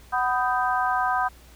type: harmonic tone with a mistuned harmonic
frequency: 249 Hz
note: B3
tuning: 14 cents sharp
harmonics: 3 / 4 / 5 / 6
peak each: -25 / -26 / -27 / -28 dBFS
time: 0.12-1.29 s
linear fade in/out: 20 ms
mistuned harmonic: 6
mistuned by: +75 cents
effects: added 60 Hz sine -49 dBFS peak until 1.55 s + pink hiss -53 dBFS RMS until 1.55 s